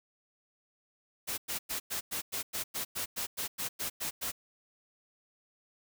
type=noise bursts; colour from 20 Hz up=white; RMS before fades=-35 dBFS; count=15; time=1.27-4.32 s; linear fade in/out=20 ms; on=110 ms; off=100 ms; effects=none